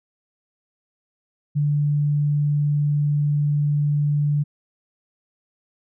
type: tone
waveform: sine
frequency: 146.6 Hz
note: D3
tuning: 3 cents flat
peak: -17 dBFS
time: 1.55-4.44 s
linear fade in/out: 20 ms
effects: none